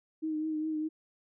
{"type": "tone with vibrato", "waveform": "sine", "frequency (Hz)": 311.4, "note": "D#4", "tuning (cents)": 2, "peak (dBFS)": -30, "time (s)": [0.22, 0.89], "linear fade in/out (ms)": 20, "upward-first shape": "triangle", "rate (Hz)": 4.9, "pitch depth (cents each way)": 35, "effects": []}